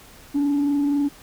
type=tone with frequency modulation; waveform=sine; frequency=286 Hz; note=D4; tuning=46 cents flat; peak=-16 dBFS; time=0.34-1.09 s; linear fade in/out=20 ms; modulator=24 Hz; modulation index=0.23; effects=tanh soft clip ceiling -16 dBFS + pink hiss -47 dBFS RMS until 1.22 s